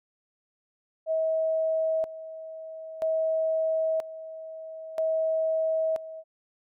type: tone with tremolo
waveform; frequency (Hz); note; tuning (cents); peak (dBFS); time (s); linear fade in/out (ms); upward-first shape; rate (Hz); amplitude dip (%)
sine; 641; E5; -49; -23; 1.06-6.24; 50; square; 0.51; 80
effects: none